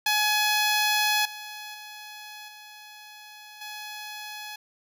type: tone with level steps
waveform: 10% pulse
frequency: 844 Hz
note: G#5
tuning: 28 cents sharp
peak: -13 / -29 / -32 / -36 / -28 dBFS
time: 0.06-4.56 s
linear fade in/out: 5 ms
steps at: 1.25 / 1.74 / 2.48 / 3.61 s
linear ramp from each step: 5 ms
effects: none